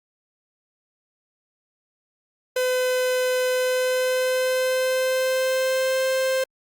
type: tone with pitch glide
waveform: 45% pulse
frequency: 507 to 524 Hz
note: B4 to C5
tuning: +45 to +2 cents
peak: -20 dBFS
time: 2.56-6.44 s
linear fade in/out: 5 ms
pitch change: +57 cents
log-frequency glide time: 3.5-6.07 s
effects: Opus 48 kbps